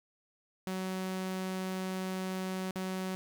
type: tone with dropouts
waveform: sawtooth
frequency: 187.3 Hz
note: F#3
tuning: 21 cents sharp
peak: -30 dBFS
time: 0.67-3.15 s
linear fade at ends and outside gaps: 0 ms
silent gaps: 2.709-2.757 s
effects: none